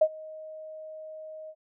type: tone with ADSR envelope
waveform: sine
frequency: 626 Hz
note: D#5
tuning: 10 cents sharp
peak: -15 dBFS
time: 0.01-1.55 s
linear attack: 8 ms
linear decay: 60 ms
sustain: -24 dB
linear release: 57 ms
effects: none